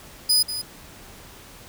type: tone with echo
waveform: sawtooth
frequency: 4978 Hz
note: D#8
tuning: in tune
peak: -13 dBFS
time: 0.29-0.43 s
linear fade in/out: 10 ms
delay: 190 ms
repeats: 1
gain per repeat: -11 dB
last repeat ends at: 0.62 s
effects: pink hiss -45 dBFS RMS until 1.68 s